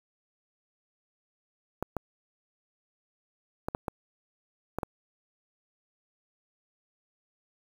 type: clicks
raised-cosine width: 1 ms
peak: -16 dBFS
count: 7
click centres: 1.826 / 1.967 / 3.685 / 3.749 / 3.882 / 4.786 / 4.832 s
effects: 7-bit